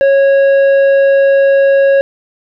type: tone with tanh clipping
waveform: triangle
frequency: 550 Hz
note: C#5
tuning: 14 cents flat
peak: -7 dBFS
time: 0.01-2.01 s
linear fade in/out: 0 ms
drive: 12 dB
effects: none